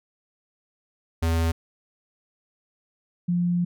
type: tone pair in turn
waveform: square / sine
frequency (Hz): 82.41 / 175.33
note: E2 / F3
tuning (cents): 0 / +7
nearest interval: octave + minor second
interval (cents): 1307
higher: second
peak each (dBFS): -21 / -20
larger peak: second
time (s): 1.22-1.52 / 3.28-3.65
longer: second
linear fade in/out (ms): 10
effects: none